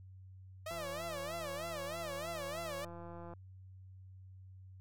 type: tone with vibrato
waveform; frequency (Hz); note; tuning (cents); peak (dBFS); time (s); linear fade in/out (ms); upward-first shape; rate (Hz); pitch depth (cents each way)
sawtooth; 611; D#5; -32; -36; 0.66-2.85; 5; sine; 3.2; 180
type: click train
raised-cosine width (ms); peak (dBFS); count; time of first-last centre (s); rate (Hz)
1; -36; 450; 0.71-3.336; 171
effects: added 94 Hz sine -51 dBFS peak until 4.8 s + MP3 96 kbps